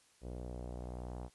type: tone with low-pass filter sweep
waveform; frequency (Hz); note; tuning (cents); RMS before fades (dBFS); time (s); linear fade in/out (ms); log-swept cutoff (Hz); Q
sawtooth; 61.2; B1; -15; -44; 0.21-1.3; 50; 530 to 830; 2
effects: white hiss -68 dBFS RMS until 1.34 s + resampled to 24000 Hz